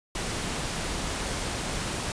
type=noise; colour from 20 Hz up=pink; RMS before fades=-31 dBFS; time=0.15-2.12 s; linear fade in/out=2 ms; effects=resampled to 22050 Hz